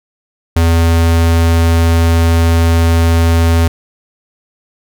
square tone, 83.2 Hz, E2, 17 cents sharp, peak -8 dBFS, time 0.56-3.68 s, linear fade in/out 5 ms, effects none

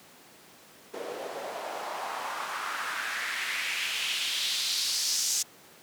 white noise with band-pass filter sweep, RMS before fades -32 dBFS, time 0.93-5.43 s, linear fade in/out 10 ms, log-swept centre 440 to 6400 Hz, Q 2.4, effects pink hiss -53 dBFS RMS until 5.82 s + high-pass 200 Hz 12 dB/octave

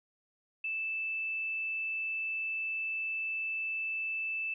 sine tone, 2637 Hz, E7, in tune, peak -32 dBFS, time 0.64-4.54 s, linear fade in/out 5 ms, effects none

